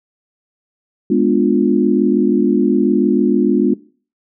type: chord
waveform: sine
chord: G# diminished seventh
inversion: none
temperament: equal with one note detuned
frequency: 207.7 / 246.9 / 293.7 / 352.5 Hz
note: G#3 / B3 / D4 / F4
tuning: 0 / 0 / 0 / +16 cents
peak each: -16 dBFS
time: 1.1-3.74 s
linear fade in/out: 5 ms
effects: noise-tail reverb RT60 0.4 s tail -19 dB re dry